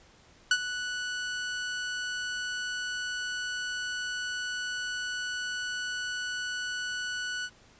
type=tone with ADSR envelope; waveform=sawtooth; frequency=1480 Hz; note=F#6; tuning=in tune; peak=-15 dBFS; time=0.51-7.5 s; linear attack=3 ms; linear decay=57 ms; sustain=-13 dB; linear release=57 ms; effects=pink hiss -58 dBFS RMS until 7.79 s + resampled to 16000 Hz